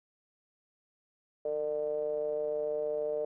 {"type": "ring-modulated tone", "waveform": "triangle", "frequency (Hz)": 73.42, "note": "D2", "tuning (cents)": 0, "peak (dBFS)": -25, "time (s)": [1.45, 3.25], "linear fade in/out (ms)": 5, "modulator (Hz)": 527, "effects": []}